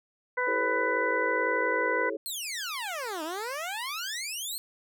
harmonic tone, 498.3 Hz, B4, 15 cents sharp, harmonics 1 / 2 / 3 / 4, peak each -31 / -31 / -31 / -31 dBFS, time 0.37-2.1 s, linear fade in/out 10 ms
sine chord, A dominant seventh, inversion second, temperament just, 330 / 396 / 440 / 550 Hz, E4 / G4 / A4 / C#5, +2 / +18 / 0 / -14 cents, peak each -37 / -37 / -34 / -36 dBFS, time 0.47-2.17 s, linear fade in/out 5 ms
15% pulse exponential two-way sweep, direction down then up, 4355 to 300.8 to 4355 Hz, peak -26 dBFS, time 2.26-4.58 s, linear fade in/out 0 ms, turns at 3.23 s
effects none

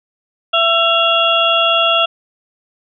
harmonic tone with a mistuned harmonic, 669 Hz, E5, 25 cents sharp, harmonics 1 / 2 / 4 / 5, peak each -16 / -16 / -16 / -16 dBFS, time 0.53-2.06 s, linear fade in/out 10 ms, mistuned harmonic 4, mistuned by +67 cents, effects none

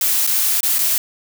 blue noise with dropouts, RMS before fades -17 dBFS, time 0.01-0.98 s, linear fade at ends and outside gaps 2 ms, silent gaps 0.267-0.273 / 0.606-0.631 / 0.785-0.789 s, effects none

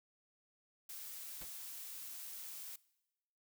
blue noise, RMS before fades -48 dBFS, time 0.89-2.76 s, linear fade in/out 5 ms
pink noise with exponential decay, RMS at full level -45 dBFS, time 1.41-1.51 s, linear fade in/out 5 ms, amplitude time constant 20 ms
effects noise-tail reverb RT60 1.0 s tail -22 dB re dry

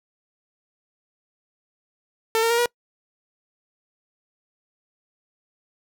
sawtooth tone with pitch steps, 448.1 / 458.6 / 469.3 / 480.3 Hz, A4 / A#4 / A#4 / B4, +32 / -28 / +12 / -48 cents, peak -14 dBFS, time 2.35-2.658 s, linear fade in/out 0 ms, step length 77 ms, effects noise-tail reverb RT60 0.1 s tail -26 dB re dry

